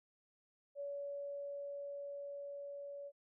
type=tone with level ramp; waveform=sine; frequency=567 Hz; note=C#5; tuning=39 cents sharp; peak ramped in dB=-40 to -45 dBFS; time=0.75-3.12 s; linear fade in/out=50 ms; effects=none